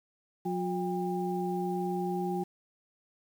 sine tone cluster, 180.9 / 359.2 / 800 Hz, F#3 / F4 / G5, -39 / +49 / +35 cents, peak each -33 / -33 / -35 dBFS, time 0.45-2.44 s, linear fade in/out 10 ms, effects 9-bit

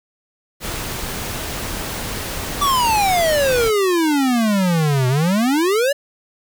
pink noise, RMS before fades -26 dBFS, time 0.6-3.72 s, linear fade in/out 50 ms
square exponential two-way sweep, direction down then up, 1172 to 124 to 588 Hz, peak -15 dBFS, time 2.61-5.93 s, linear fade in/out 10 ms, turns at 5.08 s
effects none

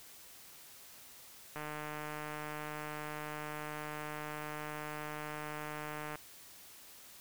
click train, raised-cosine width 0.5 ms, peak -27 dBFS, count 695, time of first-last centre 1.56-6.156 s, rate 151 Hz, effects white hiss -55 dBFS RMS until 7.2 s

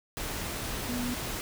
sine tone in noise, 244.9 Hz, B3, 14 cents flat, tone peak -31 dBFS, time 0.89-1.14 s, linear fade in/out 0 ms, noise pink, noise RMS -35 dBFS, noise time 0.17-1.41 s, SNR +1 dB, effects none

